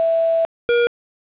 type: tone pair in turn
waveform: sine / square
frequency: 659.3 / 475.7 Hz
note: E5 / A#4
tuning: 0 / +35 cents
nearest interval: tritone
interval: 565 cents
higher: first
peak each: -14 dBFS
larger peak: neither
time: 0-0.45 / 0.69-0.87 s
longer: first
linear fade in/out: 0 ms
effects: resampled to 8000 Hz + 7-bit